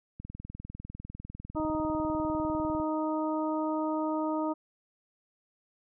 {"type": "click train", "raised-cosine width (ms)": 5, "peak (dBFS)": -29, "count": 53, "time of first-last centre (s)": [0.2, 2.8], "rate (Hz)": 20}
{"type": "harmonic tone", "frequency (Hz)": 311.1, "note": "D#4", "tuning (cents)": 0, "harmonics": [1, 2, 3, 4], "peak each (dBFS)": [-30, -34, -35, -39], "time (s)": [1.55, 4.54], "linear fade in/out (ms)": 20}
{"effects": []}